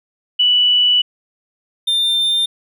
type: tone pair in turn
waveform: sine / triangle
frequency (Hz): 2960 / 3601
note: F#7 / A7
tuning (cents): 0 / +39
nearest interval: minor third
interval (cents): 339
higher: second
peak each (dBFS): -10 / -12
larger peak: first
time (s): 0.39-1.02 / 1.87-2.46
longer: first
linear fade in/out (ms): 10
effects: none